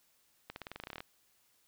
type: accelerating click train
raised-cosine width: 0.3 ms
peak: -26 dBFS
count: 14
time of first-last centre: 0.5-1.005 s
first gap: 61 ms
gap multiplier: 0.92
effects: white hiss -71 dBFS RMS until 1.67 s